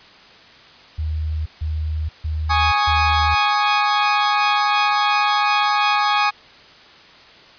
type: tone bursts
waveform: sine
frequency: 77.78 Hz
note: D#2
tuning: in tune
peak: -20 dBFS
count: 4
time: 0.98-3.35 s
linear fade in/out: 10 ms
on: 480 ms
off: 150 ms
type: chord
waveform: sawtooth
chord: Ab suspended fourth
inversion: none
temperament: equal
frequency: 830.6 / 1108.7 / 1244.5 Hz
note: Ab5 / Db6 / Eb6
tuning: 0 / 0 / 0 cents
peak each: -14 / -18 / -17 dBFS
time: 2.49-6.31 s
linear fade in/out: 20 ms
effects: white hiss -45 dBFS RMS until 7.58 s + resampled to 11025 Hz